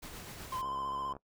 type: noise with tremolo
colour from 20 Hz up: pink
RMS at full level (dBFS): -45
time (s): 0.02-0.62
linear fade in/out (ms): 10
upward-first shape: sine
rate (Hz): 8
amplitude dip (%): 30
type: tone with vibrato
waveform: triangle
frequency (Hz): 1032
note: C6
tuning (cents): -24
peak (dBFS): -33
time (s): 0.52-1.13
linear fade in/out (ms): 5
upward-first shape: square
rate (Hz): 15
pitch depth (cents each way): 29
type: click train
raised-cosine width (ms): 1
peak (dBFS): -32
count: 38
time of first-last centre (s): 0.63-1.166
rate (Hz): 69
effects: noise-tail reverb RT60 0.1 s tail -21 dB re dry